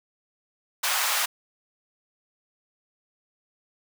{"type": "high-pass noise", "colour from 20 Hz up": "pink", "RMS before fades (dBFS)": -25, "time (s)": [0.83, 1.26], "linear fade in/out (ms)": 10, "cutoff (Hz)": 830, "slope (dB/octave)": 24, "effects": []}